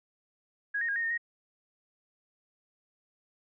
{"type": "tone with pitch steps", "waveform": "sine", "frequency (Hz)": [1654, 1854, 1629, 1854, 1827, 1875], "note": ["G#6", "A#6", "G#6", "A#6", "A#6", "A#6"], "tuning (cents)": [-8, -10, -34, -10, -35, 10], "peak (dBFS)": -28, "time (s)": [0.74, 1.178], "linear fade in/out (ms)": 10, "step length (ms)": 73, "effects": []}